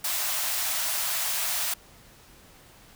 white high-pass noise, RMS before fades -28 dBFS, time 0.04-1.74 s, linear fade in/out 5 ms, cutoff 590 Hz, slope 96 dB/octave, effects pink hiss -53 dBFS RMS until 2.95 s

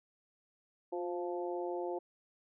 harmonic tone with a mistuned harmonic, 174.61 Hz, F3, in tune, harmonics 2 / 3 / 4 / 5, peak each -37 / -41 / -43 / -45 dBFS, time 0.92-1.99 s, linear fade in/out 10 ms, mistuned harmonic 2, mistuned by +26 cents, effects none

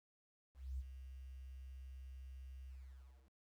sine tone with ADSR envelope, 65.41 Hz, C2, in tune, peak -39 dBFS, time 0.54-3.33 s, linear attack 250 ms, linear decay 35 ms, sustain -10 dB, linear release 640 ms, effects 12-bit

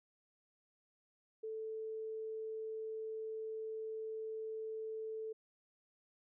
sine tone, 440 Hz, A4, in tune, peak -40 dBFS, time 1.43-5.33 s, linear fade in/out 10 ms, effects none

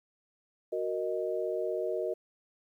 sine chord, D# minor, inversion first, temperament equal, 370 / 466.2 / 622.3 Hz, F#4 / A#4 / D#5, 0 / 0 / 0 cents, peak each -34 dBFS, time 0.72-2.14 s, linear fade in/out 10 ms, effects 11-bit

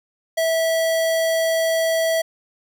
square tone, 653 Hz, E5, 17 cents flat, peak -18 dBFS, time 0.37-2.22 s, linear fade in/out 10 ms, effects 8-bit

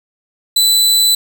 sawtooth tone, 3994 Hz, B7, 19 cents sharp, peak -6 dBFS, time 0.56-1.15 s, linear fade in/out 5 ms, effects none

